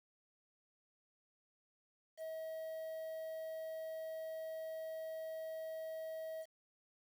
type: tone with quantisation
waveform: triangle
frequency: 640 Hz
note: D#5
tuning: 49 cents sharp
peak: -40 dBFS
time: 2.17-6.46 s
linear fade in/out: 50 ms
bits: 10
effects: none